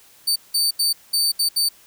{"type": "tone bursts at uneven times", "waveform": "sawtooth", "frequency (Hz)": 4576, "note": "D8", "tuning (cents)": -46, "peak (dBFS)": -14, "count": 6, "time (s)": [[0.27, 0.36], [0.54, 0.71], [0.79, 0.93], [1.13, 1.32], [1.39, 1.49], [1.56, 1.69]], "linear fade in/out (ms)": 10, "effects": ["white hiss -51 dBFS RMS until 1.86 s"]}